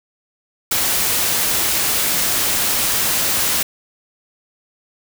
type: noise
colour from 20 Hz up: white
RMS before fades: -18 dBFS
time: 0.71-3.63 s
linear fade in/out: 5 ms
effects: none